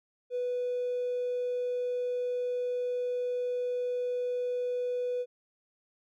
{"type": "tone with hard clipping", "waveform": "triangle", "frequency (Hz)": 493.9, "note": "B4", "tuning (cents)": 0, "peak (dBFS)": -29, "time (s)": [0.3, 5.26], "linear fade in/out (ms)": 50, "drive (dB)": 3, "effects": []}